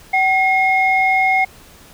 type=tone pair together; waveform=sine; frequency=761 / 2152 Hz; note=F#5 / C7; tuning=+48 / +48 cents; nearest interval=octave + tritone; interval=1800 cents; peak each=-14 dBFS; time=0.13-1.45 s; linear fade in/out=10 ms; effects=tanh soft clip ceiling -5 dBFS + pink hiss -44 dBFS RMS until 1.93 s